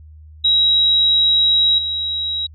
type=tone with level steps; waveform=sine; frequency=3847 Hz; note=B7; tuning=46 cents flat; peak=-11 / -19 dBFS; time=0.44-2.47 s; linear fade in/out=10 ms; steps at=1.78 s; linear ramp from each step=5 ms; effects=added 77 Hz sine -38 dBFS peak until 2.54 s